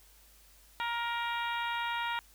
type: harmonic tone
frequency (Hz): 470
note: A#4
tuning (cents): +14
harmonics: 2 / 3 / 4 / 5 / 6 / 7 / 8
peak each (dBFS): -34 / -38 / -40 / -42 / -44 / -45 / -46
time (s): 0.8-2.19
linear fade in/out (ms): 0
effects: added 50 Hz sine -61 dBFS peak until 2.34 s + white hiss -61 dBFS RMS until 2.34 s